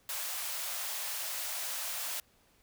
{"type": "high-pass noise", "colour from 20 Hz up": "white", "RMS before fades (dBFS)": -37, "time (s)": [0.09, 2.2], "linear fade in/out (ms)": 2, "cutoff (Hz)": 540, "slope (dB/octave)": 48, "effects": ["pink hiss -67 dBFS RMS until 2.62 s"]}